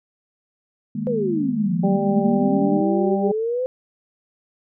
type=chord; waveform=sine; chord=D# suspended fourth; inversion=none; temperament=just; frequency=155.56 / 207.4 / 233.3 Hz; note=D#3 / G#3 / A#3; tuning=0 / -2 / +2 cents; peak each=-30 / -26 / -27 dBFS; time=0.95-2.81 s; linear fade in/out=5 ms
type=exponential two-way sweep; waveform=sine; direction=down then up; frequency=518 to 168.5 to 518 Hz; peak=-20 dBFS; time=1.07-3.66 s; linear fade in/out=0 ms; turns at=1.75 s
type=harmonic tone; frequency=197 Hz; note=G3; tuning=9 cents sharp; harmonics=1 / 2 / 3 / 4; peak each=-21 / -24 / -26 / -27 dBFS; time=1.83-3.32 s; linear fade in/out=10 ms
effects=none